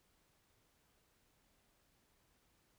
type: silence
effects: pink hiss -75 dBFS RMS until 2.78 s